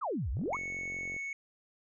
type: exponential two-way sweep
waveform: sine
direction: down then up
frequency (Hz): 1384 to 54.4 to 1384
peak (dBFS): -31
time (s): 0.01-0.57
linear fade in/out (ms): 20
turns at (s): 0.31
type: click train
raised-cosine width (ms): 2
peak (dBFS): -35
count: 37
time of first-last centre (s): 0.37-1.165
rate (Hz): 45.3
type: tone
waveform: triangle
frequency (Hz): 2211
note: C#7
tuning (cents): -5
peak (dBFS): -34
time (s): 0.53-1.33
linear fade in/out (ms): 2
effects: resampled to 22050 Hz